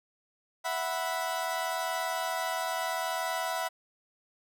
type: chord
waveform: 30% pulse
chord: E suspended second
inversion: none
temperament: equal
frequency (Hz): 659.3 / 740 / 987.8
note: E5 / F#5 / B5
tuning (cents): 0 / 0 / 0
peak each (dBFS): -32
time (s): 0.64-3.69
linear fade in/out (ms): 20
effects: none